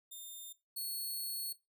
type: tone pair in turn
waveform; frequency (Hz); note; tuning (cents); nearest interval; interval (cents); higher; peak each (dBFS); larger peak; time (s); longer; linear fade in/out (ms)
5% pulse; 3620 / 4367; A7 / C#8; +48 / -27; minor third; 325; second; -38 / -31; second; 0.11-0.53 / 0.76-1.53; second; 10
effects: noise-tail reverb RT60 0.2 s tail -17 dB re dry

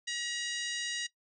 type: harmonic tone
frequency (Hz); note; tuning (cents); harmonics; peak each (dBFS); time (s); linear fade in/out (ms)
955; A#5; +42; 2 / 3 / 4 / 5 / 6 / 7 / 8 / 9; -39 / -40 / -40 / -44 / -43 / -44 / -51 / -49; 0.07-1.07; 10
effects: noise-tail reverb RT60 0.1 s tail -18 dB re dry

